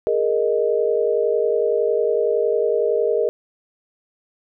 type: chord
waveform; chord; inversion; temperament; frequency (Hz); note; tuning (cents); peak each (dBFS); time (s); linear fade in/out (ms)
sine; Ab suspended second; none; equal; 415.3 / 466.2 / 622.3; Ab4 / Bb4 / Eb5; 0 / 0 / 0; -21 / -19 / -23; 0.07-3.29; 0
effects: none